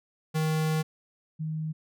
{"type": "tone pair in turn", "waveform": ["square", "sine"], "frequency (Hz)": [156.9, 156.9], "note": ["D#3", "D#3"], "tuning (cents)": [15, 15], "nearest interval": "unison", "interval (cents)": 0, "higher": "neither", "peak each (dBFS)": [-25, -29], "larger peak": "first", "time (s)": [[0.34, 0.83], [1.39, 1.73]], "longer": "first", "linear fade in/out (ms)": 20, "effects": []}